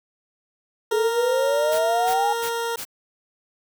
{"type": "tone", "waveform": "20% pulse", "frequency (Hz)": 464.9, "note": "A#4", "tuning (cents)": -5, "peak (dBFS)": -19, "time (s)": [0.91, 2.76], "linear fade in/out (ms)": 5}
{"type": "exponential sweep", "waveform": "sine", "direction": "up", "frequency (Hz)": [420.1, 837], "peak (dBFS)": -19, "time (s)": [0.92, 2.33], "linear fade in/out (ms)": 5}
{"type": "noise bursts", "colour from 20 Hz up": "white", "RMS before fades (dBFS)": -32, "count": 4, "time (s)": [1.71, 2.852], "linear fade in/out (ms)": 20, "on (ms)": 83, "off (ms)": 270}
{"effects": []}